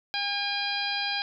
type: harmonic tone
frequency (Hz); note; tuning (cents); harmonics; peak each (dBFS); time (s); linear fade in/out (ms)
809; G#5; -46; 1 / 2 / 3 / 4 / 5 / 6; -34 / -34 / -34 / -34 / -34 / -34; 0.14-1.22; 0
effects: none